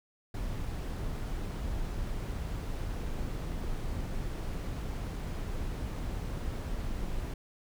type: noise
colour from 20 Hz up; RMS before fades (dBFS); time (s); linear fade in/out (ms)
brown; -35; 0.34-7.34; 5
effects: none